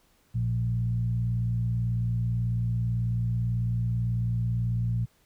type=tone with frequency modulation; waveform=sine; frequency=116.8 Hz; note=A#2; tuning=4 cents sharp; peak=-24 dBFS; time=0.34-5.06 s; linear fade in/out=20 ms; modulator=58.2 Hz; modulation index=0.56; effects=pink hiss -65 dBFS RMS until 5.25 s